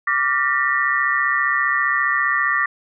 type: tone cluster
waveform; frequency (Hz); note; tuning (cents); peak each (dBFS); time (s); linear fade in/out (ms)
sine; 1170 / 1402 / 1807 / 1942; D6 / F6 / A6 / B6; -7 / +6 / +46 / -30; -21 / -27 / -20 / -22; 0.07-2.66; 5
effects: none